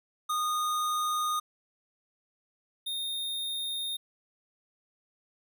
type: tone pair in turn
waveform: square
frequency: 1231 / 3681 Hz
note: D#6 / A#7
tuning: -19 / -23 cents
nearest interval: octave + perfect fifth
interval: 1896 cents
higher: second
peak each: -28 / -32 dBFS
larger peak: first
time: 0.29-1.4 / 2.86-3.97 s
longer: neither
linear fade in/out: 10 ms
effects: none